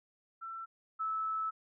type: tone pair in turn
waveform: sine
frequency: 1340 / 1306.4 Hz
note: E6 / E6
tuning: +28 / -16 cents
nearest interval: unison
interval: 44 cents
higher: first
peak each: -40 / -32 dBFS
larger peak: second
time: 0.41-0.66 / 0.99-1.51 s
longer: second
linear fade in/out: 20 ms
effects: none